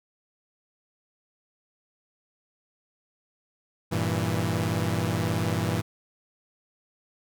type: chord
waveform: sawtooth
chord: E diminished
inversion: first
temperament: equal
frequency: 98 / 116.54 / 164.81 Hz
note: G2 / Bb2 / E3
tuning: 0 / 0 / 0 cents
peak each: -25 dBFS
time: 3.91-5.82 s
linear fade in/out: 20 ms
effects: none